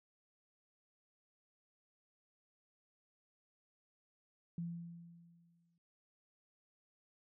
sine tone with exponential decay, 170 Hz, F3, 46 cents flat, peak -37 dBFS, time 4.58-5.78 s, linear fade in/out 2 ms, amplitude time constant 260 ms, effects noise-tail reverb RT60 0.6 s tail -25 dB re dry

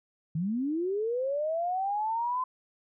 sine linear sweep, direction up, 150 to 1032 Hz, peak -27 dBFS, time 0.35-2.44 s, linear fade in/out 5 ms, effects none

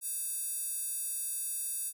square tone with high-pass filter, 523.3 Hz, C5, in tune, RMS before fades -36 dBFS, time 0.01-1.93 s, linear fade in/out 50 ms, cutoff 10000 Hz, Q 3.9, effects none

